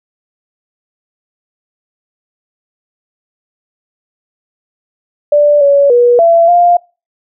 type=tone with pitch steps; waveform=sine; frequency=587 / 564 / 483.1 / 673 / 700 Hz; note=D5 / C#5 / B4 / E5 / F5; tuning=-1 / +30 / -38 / +36 / +4 cents; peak=-4 dBFS; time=5.32-6.77 s; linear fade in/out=5 ms; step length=290 ms; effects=noise-tail reverb RT60 0.3 s tail -25 dB re dry